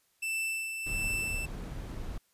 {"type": "tone with tremolo", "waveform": "45% pulse", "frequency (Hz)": 2657, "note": "E7", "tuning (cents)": 13, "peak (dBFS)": -30, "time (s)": [0.22, 1.46], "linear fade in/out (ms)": 10, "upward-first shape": "sine", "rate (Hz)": 1.4, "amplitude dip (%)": 45}
{"type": "noise", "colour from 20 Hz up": "brown", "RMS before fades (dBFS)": -38, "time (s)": [0.86, 2.18], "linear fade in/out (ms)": 5}
{"effects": ["white hiss -71 dBFS RMS until 2.33 s", "resampled to 32000 Hz"]}